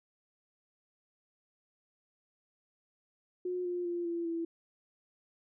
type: tone with pitch steps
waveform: sine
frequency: 361.2 / 354 / 346.9 / 339.9 / 333.1 Hz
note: F#4 / F4 / F4 / F4 / E4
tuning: -42 / +23 / -12 / -47 / +18 cents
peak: -32 dBFS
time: 3.45-4.45 s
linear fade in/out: 5 ms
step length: 200 ms
effects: none